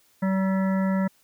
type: harmonic tone with a mistuned harmonic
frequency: 191.1 Hz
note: G3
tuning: 44 cents flat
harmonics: 1 / 3 / 5 / 7 / 9 / 10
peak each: -21 / -31 / -35 / -38 / -40 / -41 dBFS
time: 0.22-1.08 s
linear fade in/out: 10 ms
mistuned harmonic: 10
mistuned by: +50 cents
effects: white hiss -62 dBFS RMS until 1.23 s